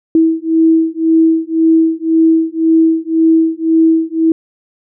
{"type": "beating tone pair", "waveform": "sine", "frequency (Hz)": [323.3, 325.2], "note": ["E4", "E4"], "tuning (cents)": [-34, -23], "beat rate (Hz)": 1.9, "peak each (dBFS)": -11, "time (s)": [0.15, 4.32], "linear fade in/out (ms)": 2, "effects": []}